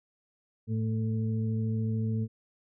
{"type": "harmonic tone", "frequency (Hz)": 110.8, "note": "A2", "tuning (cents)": 13, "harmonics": [1, 2, 4], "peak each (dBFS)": [-28, -32, -42], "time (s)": [0.67, 2.28], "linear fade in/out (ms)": 50, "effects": []}